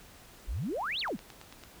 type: exponential two-way sweep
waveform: sine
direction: up then down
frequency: 38.89 to 4545 to 147.1 Hz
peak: -31 dBFS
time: 0.47-1.17 s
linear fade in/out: 20 ms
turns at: 1 s
type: click train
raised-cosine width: 0.2 ms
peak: -30 dBFS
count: 6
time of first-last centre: 1.08-1.637 s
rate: 8.98 Hz
effects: pink hiss -54 dBFS RMS until 1.8 s